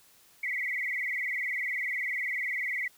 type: tone with vibrato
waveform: sine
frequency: 2093 Hz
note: C7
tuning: in tune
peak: -29 dBFS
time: 0.43-2.88 s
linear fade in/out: 5 ms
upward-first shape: sine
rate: 20 Hz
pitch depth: 130 cents each way
effects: white hiss -60 dBFS RMS until 2.97 s